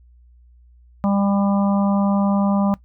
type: harmonic tone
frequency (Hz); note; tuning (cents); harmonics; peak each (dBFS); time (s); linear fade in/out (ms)
199.4; G3; +30; 1 / 3 / 4 / 5 / 6; -16 / -26 / -28 / -30 / -32; 1.04-2.74; 0
effects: noise-tail reverb RT60 0.1 s tail -19 dB re dry + added 60 Hz sine -47 dBFS peak until 2.84 s